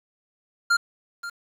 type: tone with echo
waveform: square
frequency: 1396.9 Hz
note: F6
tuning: in tune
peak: -17 dBFS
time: 0.7-0.77 s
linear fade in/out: 10 ms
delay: 530 ms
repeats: 1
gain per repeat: -14 dB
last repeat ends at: 1.3 s
effects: low-pass 7000 Hz 12 dB/octave + 8-bit